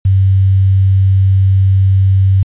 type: tone with quantisation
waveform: sine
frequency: 96.1 Hz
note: G2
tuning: 34 cents flat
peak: -6 dBFS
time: 0.05-2.43 s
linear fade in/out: 5 ms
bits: 6
effects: resampled to 8000 Hz